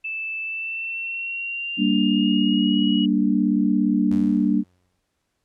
sine tone with pitch glide, 2637 to 2909 Hz, E7 to F#7, 0 to -30 cents, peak -26 dBFS, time 0.04-3.06 s, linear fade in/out 10 ms, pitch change +170 cents, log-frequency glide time 0.42-2.78 s
sine chord, G minor, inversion none, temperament equal, 196 / 233.1 / 293.7 Hz, G3 / Bb3 / D4, 0 / 0 / 0 cents, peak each -21 dBFS, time 1.77-4.64 s, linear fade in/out 50 ms
sawtooth tone with exponential decay, 90.3 Hz, F#2, 42 cents flat, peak -29 dBFS, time 4.11-4.99 s, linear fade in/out 0 ms, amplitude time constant 190 ms
effects pink hiss -74 dBFS RMS until 5.44 s + low-pass 11000 Hz 12 dB/octave

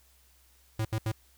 square tone bursts, 110 Hz, A2, in tune, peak -28 dBFS, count 3, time 0.79-1.118 s, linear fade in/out 5 ms, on 60 ms, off 74 ms, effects added 64 Hz sine -63 dBFS peak until 1.37 s + white hiss -64 dBFS RMS until 1.37 s

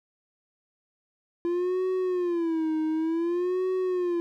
triangle tone with vibrato, 341.7 Hz, F4, 38 cents flat, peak -22 dBFS, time 1.45-4.2 s, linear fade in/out 0 ms, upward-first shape sine, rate 0.55 Hz, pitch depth 150 cents each way, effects none

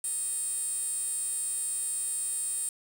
10% pulse tone with high-pass filter, 628 Hz, D#5, 16 cents sharp, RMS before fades -32 dBFS, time 0.04-2.69 s, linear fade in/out 2 ms, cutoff 8600 Hz, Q 7.7, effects 8-bit

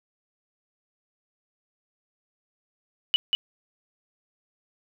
sine tone with echo, 2960 Hz, F#7, in tune, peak -16 dBFS, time 3.14-3.16 s, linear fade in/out 0 ms, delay 190 ms, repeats 1, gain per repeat -3 dB, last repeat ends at 3.35 s, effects none

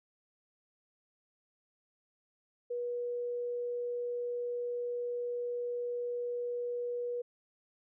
sine tone, 483.9 Hz, B4, 35 cents flat, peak -33 dBFS, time 2.7-7.22 s, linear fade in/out 10 ms, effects none

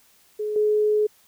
sine tone with level steps, 423.6 Hz, G#4, 34 cents sharp, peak -24 / -17 dBFS, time 0.39-1.07 s, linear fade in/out 10 ms, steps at 0.56 s, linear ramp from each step 2 ms, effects white hiss -58 dBFS RMS until 1.27 s

